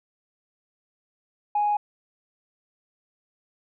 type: tone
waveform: sine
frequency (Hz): 830.6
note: G#5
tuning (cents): 0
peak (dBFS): -19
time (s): 1.55-1.77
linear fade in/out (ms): 5
effects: tanh soft clip ceiling -16 dBFS